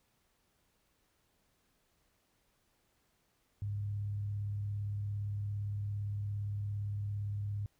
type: tone with frequency modulation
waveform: sine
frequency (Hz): 102.1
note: G#2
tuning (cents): -29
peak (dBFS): -34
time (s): 3.62-7.66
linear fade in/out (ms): 0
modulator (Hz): 37.5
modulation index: 0.2
effects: pink hiss -75 dBFS RMS until 7.79 s